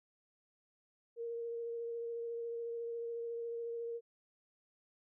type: tone with vibrato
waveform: sine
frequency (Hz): 466.2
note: A#4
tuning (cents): 0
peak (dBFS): -38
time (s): 1.16-4.01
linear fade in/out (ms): 50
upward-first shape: sine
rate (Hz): 14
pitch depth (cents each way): 13
effects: none